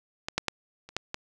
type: clicks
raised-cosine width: 0.2 ms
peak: -14 / -8 / -9 / -28 / -11 / -15 dBFS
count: 6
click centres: 0.285 / 0.38 / 0.483 / 0.89 / 0.966 / 1.144 s
effects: none